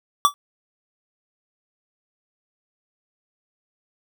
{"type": "tone with exponential decay", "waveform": "square", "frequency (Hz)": 1154, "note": "D6", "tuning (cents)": -31, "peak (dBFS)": -9, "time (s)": [0.25, 0.34], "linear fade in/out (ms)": 0, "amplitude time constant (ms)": 18, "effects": []}